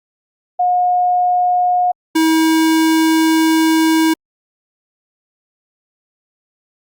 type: tone pair in turn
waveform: sine / square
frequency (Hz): 720 / 320.7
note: F#5 / E4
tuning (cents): -47 / -48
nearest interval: octave + major second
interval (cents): 1401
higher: first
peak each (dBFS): -11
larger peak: neither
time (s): 0.59-1.92 / 2.15-4.14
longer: second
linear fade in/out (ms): 10
effects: Opus 48 kbps